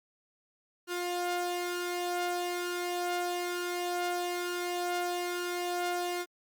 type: tone pair together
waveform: sawtooth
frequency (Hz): 353.4 / 707.9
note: F4 / F5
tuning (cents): +21 / +23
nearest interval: octave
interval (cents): 1202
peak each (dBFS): -29 / -32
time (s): 0.87-6.26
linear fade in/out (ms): 50
effects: Opus 48 kbps